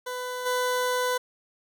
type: tone with level steps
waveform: 20% pulse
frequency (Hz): 499.7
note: B4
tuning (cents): +20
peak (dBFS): -26 / -19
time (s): 0.06-1.18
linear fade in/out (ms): 10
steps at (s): 0.45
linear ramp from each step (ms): 20
effects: none